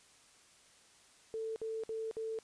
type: tone bursts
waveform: sine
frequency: 444.6 Hz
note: A4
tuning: 18 cents sharp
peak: -36 dBFS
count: 4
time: 1.34-2.388 s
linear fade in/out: 0 ms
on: 220 ms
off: 56 ms
effects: white hiss -63 dBFS RMS until 2.43 s + resampled to 22050 Hz